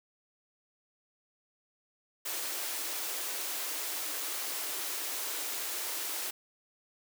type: high-pass noise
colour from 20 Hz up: white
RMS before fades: -36 dBFS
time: 2.25-6.31 s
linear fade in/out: 10 ms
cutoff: 280 Hz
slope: 96 dB/octave
effects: none